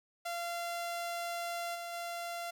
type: tone with level steps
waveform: sawtooth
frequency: 688 Hz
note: F5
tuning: 26 cents flat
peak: -32 / -36 / -34 dBFS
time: 0.25-2.51 s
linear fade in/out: 10 ms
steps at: 1.74 / 1.92 s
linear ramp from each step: 20 ms
effects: none